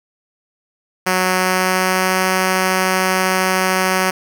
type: tone with pitch glide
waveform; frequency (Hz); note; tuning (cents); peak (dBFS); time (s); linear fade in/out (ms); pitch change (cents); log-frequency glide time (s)
5% pulse; 184.8 to 186.84; F#3 to F#3; -2 to +17; -3; 1.06-4.11; 10; +19; 1.35-2.26
effects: none